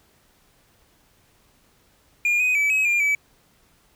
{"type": "tone with pitch steps", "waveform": "triangle", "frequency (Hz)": [2419, 2500, 2300, 2550, 2402, 2294], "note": ["D#7", "D#7", "D7", "D#7", "D7", "D7"], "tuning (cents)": [-49, 8, -37, 42, 38, -41], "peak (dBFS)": -16, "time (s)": [2.25, 3.15], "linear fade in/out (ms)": 2, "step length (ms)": 150, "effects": ["pink hiss -60 dBFS RMS until 3.95 s"]}